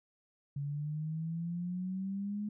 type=exponential sweep; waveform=sine; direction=up; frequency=140.3 to 211 Hz; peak=-34 dBFS; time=0.56-2.49 s; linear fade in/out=5 ms; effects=none